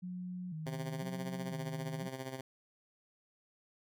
sine tone with vibrato, 168.7 Hz, E3, 40 cents sharp, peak -39 dBFS, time 0.02-2.09 s, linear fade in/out 20 ms, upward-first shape square, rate 1 Hz, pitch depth 120 cents each way
10% pulse tone with tremolo, 131.7 Hz, C3, 12 cents sharp, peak -30 dBFS, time 0.66-2.41 s, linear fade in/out 5 ms, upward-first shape sine, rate 15 Hz, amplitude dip 65%
effects none

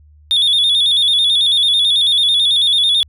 sine tone with vibrato, 3520 Hz, A7, in tune, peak -8 dBFS, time 0.31-3.03 s, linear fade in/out 0 ms, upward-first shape square, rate 9.1 Hz, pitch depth 62 cents each way, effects tanh soft clip ceiling -9 dBFS + added 75 Hz sine -43 dBFS peak until 3.08 s

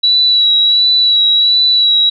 sine tone with vibrato, 3919 Hz, B7, 14 cents flat, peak -7 dBFS, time 0.03-2.1 s, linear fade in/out 10 ms, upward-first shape sine, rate 1.4 Hz, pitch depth 25 cents each way, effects none

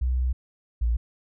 sine tone pair in turn, 63 / 58.06 Hz, B1 / A#1, +35 / -6 cents, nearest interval minor second, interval 141 cents, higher first, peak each -21 / -20 dBFS, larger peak second, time 0.01-0.33 / 0.81-0.97 s, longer first, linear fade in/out 10 ms, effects none

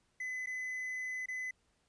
triangle tone with dropouts, 2017 Hz, B6, 36 cents sharp, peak -35 dBFS, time 0.2-1.51 s, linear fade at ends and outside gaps 5 ms, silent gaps 0.461-0.47 / 1.259-1.284 s, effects pink hiss -75 dBFS RMS until 1.88 s + resampled to 22050 Hz

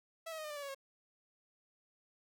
sawtooth tone with pitch steps, 656 / 638.8 / 622 / 605.7 / 589.9 / 574.4 / 559.3 / 544.7 Hz, E5 / D#5 / D#5 / D#5 / D5 / D5 / C#5 / C#5, -9 / +45 / -1 / -47 / +8 / -39 / +15 / -30 cents, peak -38 dBFS, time 0.26-0.748 s, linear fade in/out 10 ms, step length 61 ms, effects none

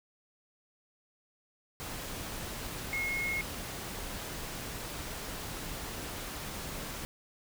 sine tone in noise, 2163 Hz, C#7, 43 cents flat, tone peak -31 dBFS, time 2.93-3.41 s, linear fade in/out 0 ms, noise pink, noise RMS -40 dBFS, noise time 1.8-7.05 s, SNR +6 dB, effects none

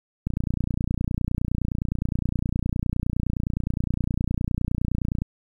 click train, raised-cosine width 5 ms, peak -12 dBFS, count 148, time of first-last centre 0.27-5.219 s, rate 29.7 Hz, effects 9-bit

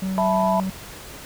triangle tone, 189.6 Hz, F#3, 43 cents sharp, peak -21 dBFS, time 0.02-0.7 s, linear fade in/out 5 ms
sine chord, E suspended fourth, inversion none, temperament equal with one note detuned, 659.3 / 872.4 / 987.8 Hz, E5 / A5 / B5, 0 / -15 / 0 cents, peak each -21 / -24 / -23 dBFS, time 0.18-0.6 s, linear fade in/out 0 ms
effects pink hiss -39 dBFS RMS until 1.25 s

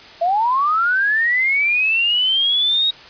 sine linear sweep, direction up, 656 to 3800 Hz, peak -14 dBFS, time 0.21-2.91 s, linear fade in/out 10 ms, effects white hiss -40 dBFS RMS until 3.09 s + resampled to 11025 Hz

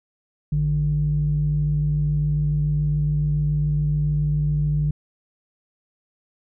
sine tone pair together, 55.74 / 148.8 Hz, A1 / D3, +23 / +23 cents, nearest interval octave + perfect fourth, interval 1700 cents, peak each -25 / -18 dBFS, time 0.52-4.91 s, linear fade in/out 5 ms, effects tanh soft clip ceiling -12 dBFS

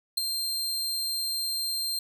sawtooth tone with ADSR envelope, 4172 Hz, C8, 6 cents flat, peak -16 dBFS, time 0.17-1.99 s, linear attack 11 ms, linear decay 3 ms, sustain -9 dB, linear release 3 ms, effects none

